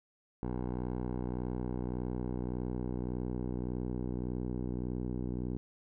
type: tone with low-pass filter sweep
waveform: 10% pulse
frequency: 61.74 Hz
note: B1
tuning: in tune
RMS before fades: -36 dBFS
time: 0.43-5.57 s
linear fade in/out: 0 ms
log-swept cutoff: 750 to 370 Hz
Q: 1
effects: none